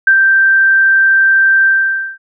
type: tone with ADSR envelope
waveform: sine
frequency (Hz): 1568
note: G6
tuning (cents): 0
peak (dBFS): -3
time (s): 0.07-2.18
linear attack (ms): 4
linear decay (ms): 73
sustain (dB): -3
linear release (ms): 520
effects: none